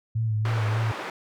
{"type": "tone with vibrato", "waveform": "sine", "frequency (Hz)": 110, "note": "A2", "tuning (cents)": 0, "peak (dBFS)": -22, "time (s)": [0.15, 0.92], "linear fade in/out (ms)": 10, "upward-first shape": "sine", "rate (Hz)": 3.4, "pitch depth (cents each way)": 46}
{"type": "band-pass noise", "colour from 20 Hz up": "white", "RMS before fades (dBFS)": -34, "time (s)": [0.45, 1.1], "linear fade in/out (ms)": 2, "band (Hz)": [270, 1500], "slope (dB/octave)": 12}
{"effects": []}